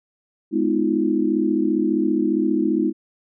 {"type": "chord", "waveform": "sine", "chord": "F half-diminished seventh", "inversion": "first", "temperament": "just", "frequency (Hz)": [209.5, 251.4, 314.3, 349.2], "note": ["Ab3", "Cb4", "Eb4", "F4"], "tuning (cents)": [15, 31, 18, 0], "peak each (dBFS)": [-24, -24, -20, -24], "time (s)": [0.51, 2.93], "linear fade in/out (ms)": 50, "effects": []}